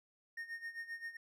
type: tone with tremolo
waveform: triangle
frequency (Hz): 1842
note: A#6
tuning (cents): -21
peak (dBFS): -38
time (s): 0.37-1.17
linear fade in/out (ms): 5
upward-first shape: sine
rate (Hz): 7.6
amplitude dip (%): 80
effects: none